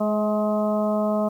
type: harmonic tone with a mistuned harmonic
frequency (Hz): 210.7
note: G#3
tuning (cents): +25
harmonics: 1 / 2 / 3 / 4 / 5 / 6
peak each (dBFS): -23 / -31 / -23 / -35 / -33 / -35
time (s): 0-1.29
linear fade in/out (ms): 10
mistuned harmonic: 3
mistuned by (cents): +17
effects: 9-bit